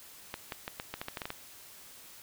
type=clicks; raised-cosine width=0.3 ms; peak=-20 dBFS; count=11; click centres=0.341 / 0.522 / 0.679 / 0.799 / 0.94 / 1.015 / 1.084 / 1.172 / 1.218 / 1.255 / 1.304 s; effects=white hiss -52 dBFS RMS until 2.22 s